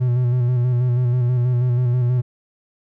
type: tone with vibrato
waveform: triangle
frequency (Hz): 123.47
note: B2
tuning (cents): 0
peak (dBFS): -13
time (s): 0-2.22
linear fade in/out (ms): 20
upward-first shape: square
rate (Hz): 6.2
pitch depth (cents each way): 34
effects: none